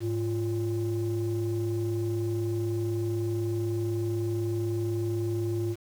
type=ring-modulated tone; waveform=triangle; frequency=120 Hz; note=B2; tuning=49 cents flat; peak=-20 dBFS; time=0-5.76 s; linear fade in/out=50 ms; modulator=226 Hz; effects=tanh soft clip ceiling -21 dBFS + 8-bit